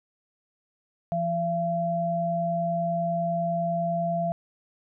sine tone pair together, 170 / 680 Hz, F3 / F5, -46 / -46 cents, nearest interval 2 octaves, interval 2400 cents, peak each -29 / -25 dBFS, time 1.12-4.32 s, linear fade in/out 0 ms, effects none

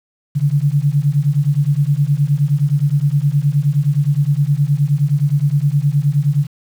sine beating tone pair, 139.1 / 148.7 Hz, C#3 / D3, +6 / +22 cents, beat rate 9.6 Hz, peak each -15 dBFS, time 0.35-6.47 s, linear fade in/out 20 ms, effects 7-bit

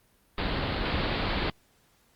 pink low-pass noise, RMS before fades -29 dBFS, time 0.38-1.5 s, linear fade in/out 2 ms, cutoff 4600 Hz, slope 96 dB/octave, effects pink hiss -65 dBFS RMS until 2.15 s + Opus 32 kbps

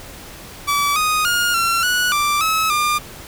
sawtooth tone with pitch steps, 1151 / 1244 / 1424 / 1361 / 1469 / 1177 / 1290 / 1200 Hz, D6 / D#6 / F6 / F6 / F#6 / D6 / E6 / D6, -35 / -1 / +33 / -45 / -13 / +3 / -38 / +37 cents, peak -12 dBFS, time 0.67-2.99 s, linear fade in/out 20 ms, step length 290 ms, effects pink hiss -37 dBFS RMS until 3.27 s

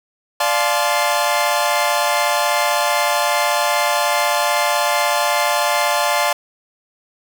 sawtooth chord, D minor seventh, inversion none, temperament equal with one note detuned, 587.3 / 698.5 / 862.9 / 1046.5 Hz, D5 / F5 / A5 / C6, 0 / 0 / -34 / 0 cents, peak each -17 / -17 / -17 / -18 dBFS, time 0.4-6.33 s, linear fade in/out 5 ms, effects none

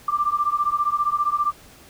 sine beating tone pair, 1174.7 / 1189.7 Hz, D6 / D6, 0 / +22 cents, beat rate 15 Hz, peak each -22 dBFS, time 0.08-1.52 s, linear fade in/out 5 ms, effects pink hiss -48 dBFS RMS until 1.89 s

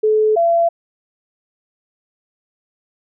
sine tone pair in turn, 431.1 / 677.3 Hz, A4 / E5, -35 / +47 cents, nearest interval minor sixth, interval 782 cents, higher second, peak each -11 dBFS, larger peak neither, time 0.03-0.36 / 0.36-0.69 s, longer neither, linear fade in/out 10 ms, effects none

